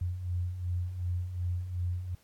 sine beating tone pair, 86.9 / 89.6 Hz, F2 / F2, -8 / +45 cents, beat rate 2.7 Hz, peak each -38 / -31 dBFS, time 0.01-2.15 s, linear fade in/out 5 ms, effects pink hiss -65 dBFS RMS until 2.23 s + AAC 64 kbps

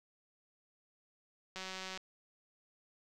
click train, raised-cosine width 0.2 ms, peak -26 dBFS, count 79, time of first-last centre 1.56-1.975 s, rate 188 Hz, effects none

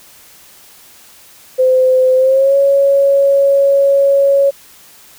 sine tone with pitch glide, 515 to 555.2 Hz, C5 to C#5, -28 to +3 cents, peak -7 dBFS, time 1.58-4.51 s, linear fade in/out 20 ms, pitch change +131 cents, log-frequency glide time 2.16-2.56 s, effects white hiss -42 dBFS RMS until 5.18 s

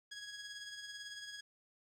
15% pulse tone with tremolo, 1661.2 Hz, G#6, in tune, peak -37 dBFS, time 0.11-1.41 s, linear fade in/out 10 ms, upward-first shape sine, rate 18 Hz, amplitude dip 45%, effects low-pass 8000 Hz 12 dB/octave + 12-bit

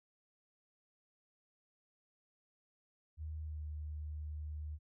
sine tone with pitch glide, 77.7 to 75.84 Hz, D#2 to D#2, -2 to -44 cents, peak -40 dBFS, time 3.17-4.79 s, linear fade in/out 50 ms, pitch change -42 cents, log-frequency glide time 3.43-3.62 s, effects none

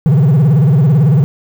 triangle tone with vibrato, 144.8 Hz, D3, 24 cents flat, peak -4 dBFS, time 0.06-1.24 s, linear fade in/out 0 ms, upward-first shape sine, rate 18 Hz, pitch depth 250 cents each way, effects 7-bit

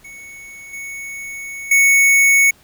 square tone with level steps, 2217 Hz, C#7, in tune, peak -35 / -28 / -10 dBFS, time 0.04-2.51 s, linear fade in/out 10 ms, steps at 0.73 / 1.71 s, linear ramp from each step 5 ms, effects pink hiss -51 dBFS RMS until 2.63 s

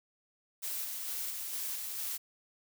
blue noise with tremolo, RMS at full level -37 dBFS, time 0.62-2.18 s, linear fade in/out 20 ms, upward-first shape square, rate 2.2 Hz, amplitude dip 25%, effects none

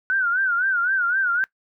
sine tone with vibrato, 1480 Hz, F#6, in tune, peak -18 dBFS, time 0.1-1.44 s, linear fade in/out 0 ms, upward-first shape sine, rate 3.9 Hz, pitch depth 120 cents each way, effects noise-tail reverb RT60 0.1 s tail -20 dB re dry

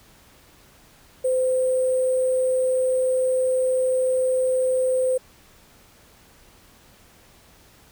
sine tone with sample-and-hold, 513 Hz, C5, 34 cents flat, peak -18 dBFS, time 1.24-5.18 s, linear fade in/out 10 ms, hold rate 8820 Hz, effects pink hiss -53 dBFS RMS until 7.91 s

